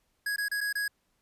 square tone with dropouts, 1661.2 Hz, G#6, in tune, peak -29 dBFS, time 0.26-0.88 s, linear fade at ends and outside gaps 5 ms, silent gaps 0.362-0.381 / 0.484-0.514 / 0.607-0.611 / 0.728-0.753 s, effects pink hiss -74 dBFS RMS until 1.21 s + resampled to 32000 Hz

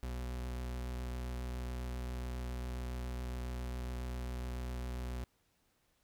40% pulse tone with vibrato, 61.74 Hz, B1, in tune, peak -37 dBFS, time 0.03-5.24 s, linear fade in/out 0 ms, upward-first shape sine, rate 7.3 Hz, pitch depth 11 cents each way, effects pink hiss -75 dBFS RMS until 6.03 s

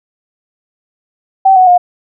sine tone with pitch steps, 770 / 741.6 / 714.3 Hz, G5 / F#5 / F5, -31 / +4 / +39 cents, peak -3 dBFS, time 1.45-1.78 s, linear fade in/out 10 ms, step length 110 ms, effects none

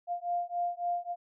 sine beating tone pair, 698.5 / 702.1 Hz, F5 / F5, 0 / +9 cents, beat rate 3.6 Hz, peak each -33 / -33 dBFS, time 0.07-1.16 s, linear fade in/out 50 ms, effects none

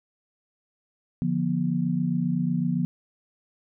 sine chord, B diminished, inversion first, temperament equal with one note detuned, 146.83 / 174.61 / 241 Hz, D3 / F3 / B3, 0 / 0 / -42 cents, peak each -29 / -25 / -27 dBFS, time 1.22-2.85 s, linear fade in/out 0 ms, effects none

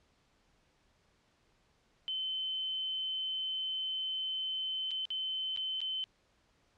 sine tone with dropouts, 3065 Hz, G7, 40 cents flat, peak -33 dBFS, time 2.08-6.04 s, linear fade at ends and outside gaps 0 ms, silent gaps 4.908-4.914 / 5.054-5.104 / 5.563-5.573 / 5.805-5.815 s, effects pink hiss -71 dBFS RMS until 6.77 s + low-pass 6000 Hz 12 dB/octave

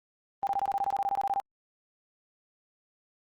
sine tone bursts, 794 Hz, G5, 22 cents sharp, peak -25 dBFS, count 16, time 0.43-1.4 s, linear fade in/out 0 ms, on 40 ms, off 22 ms, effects Opus 24 kbps

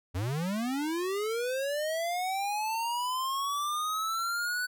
square linear sweep, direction up, 82.3 to 1497 Hz, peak -30 dBFS, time 0.14-4.67 s, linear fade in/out 20 ms, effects none

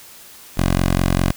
10% pulse tone, 45 Hz, F#1, 47 cents flat, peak -7 dBFS, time 0.57-1.32 s, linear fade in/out 10 ms, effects white hiss -42 dBFS RMS until 1.36 s

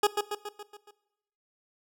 20% pulse tone with echo, 415.3 Hz, G#4, in tune, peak -15 dBFS, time 0.03-0.07 s, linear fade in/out 5 ms, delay 140 ms, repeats 6, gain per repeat -5 dB, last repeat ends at 0.91 s, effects noise-tail reverb RT60 0.9 s tail -18 dB re dry

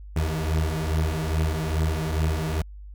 30% pulse beating tone pair, 77.78 / 80.18 Hz, D#2 / E2, 0 / -47 cents, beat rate 2.4 Hz, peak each -23 dBFS, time 0.16-2.62 s, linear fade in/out 5 ms, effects added 50 Hz sine -38 dBFS peak until 2.94 s

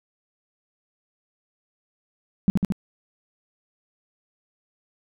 sine tone with echo, 192.7 Hz, G3, 29 cents flat, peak -13 dBFS, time 2.48-2.5 s, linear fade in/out 0 ms, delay 74 ms, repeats 3, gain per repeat -2 dB, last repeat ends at 2.722 s, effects none

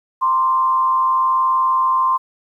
sine tone with frequency modulation, 1046.5 Hz, C6, in tune, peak -13 dBFS, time 0.21-2.18 s, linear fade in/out 20 ms, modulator 120 Hz, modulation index 0.45, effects 9-bit

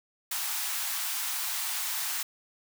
white high-pass noise, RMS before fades -32 dBFS, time 0.31-2.23 s, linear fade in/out 5 ms, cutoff 740 Hz, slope 48 dB/octave, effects none

